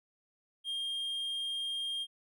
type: tone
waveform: triangle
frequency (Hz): 3215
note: G7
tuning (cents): +43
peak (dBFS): -32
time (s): 0.64-2.07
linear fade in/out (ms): 50
effects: none